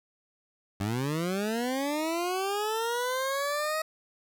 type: linear sweep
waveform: 20% pulse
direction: up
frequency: 94.3 to 635 Hz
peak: -23 dBFS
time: 0.8-3.82 s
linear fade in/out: 5 ms
effects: none